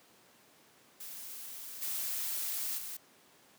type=noise with level steps; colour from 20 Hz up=blue; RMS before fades=-45 / -36 / -42 dBFS; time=1-2.97 s; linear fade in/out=5 ms; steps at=1.81 / 2.77 s; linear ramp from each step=20 ms; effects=pink hiss -62 dBFS RMS until 3.58 s + high-pass 200 Hz 12 dB/octave